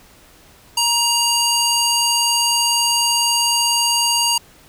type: tone with band-pass filter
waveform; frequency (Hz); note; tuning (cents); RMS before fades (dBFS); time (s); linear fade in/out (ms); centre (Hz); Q
square; 942; A#5; +18; -17; 0.77-4.38; 5; 6300; 0.97
effects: pink hiss -48 dBFS RMS until 4.68 s